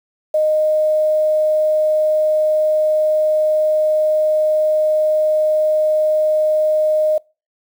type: tone with quantisation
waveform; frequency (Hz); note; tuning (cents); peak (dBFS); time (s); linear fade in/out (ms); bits
sine; 617; D#5; -15; -12; 0.34-7.18; 5; 7
effects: noise-tail reverb RT60 0.3 s tail -25 dB re dry